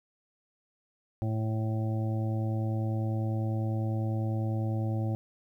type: harmonic tone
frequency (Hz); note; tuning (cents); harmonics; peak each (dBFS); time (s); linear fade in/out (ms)
110; A2; 0; 1 / 2 / 3 / 5 / 6 / 7; -28 / -37 / -38 / -42 / -48 / -44; 1.22-5.15; 0
effects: 11-bit